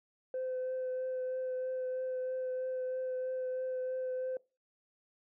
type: tone with vibrato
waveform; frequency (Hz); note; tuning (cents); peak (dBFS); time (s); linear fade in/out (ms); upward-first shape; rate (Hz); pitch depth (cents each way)
sine; 513; C5; -34; -32; 0.34-4.37; 2; triangle; 3.1; 14
effects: noise-tail reverb RT60 0.3 s tail -23 dB re dry + tanh soft clip ceiling -31 dBFS